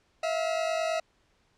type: tone pair together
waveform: 40% pulse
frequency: 647 / 696.4 Hz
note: E5 / F5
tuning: -32 / -5 cents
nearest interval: minor second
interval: 127 cents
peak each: -27 / -32 dBFS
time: 0.23-1 s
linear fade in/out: 5 ms
effects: pink hiss -68 dBFS RMS until 1.57 s + low-pass 6000 Hz 12 dB/octave